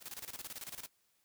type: noise with tremolo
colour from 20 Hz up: white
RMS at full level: -44 dBFS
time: 0-0.89 s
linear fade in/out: 50 ms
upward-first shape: square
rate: 18 Hz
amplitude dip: 80%
effects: white hiss -75 dBFS RMS until 1.24 s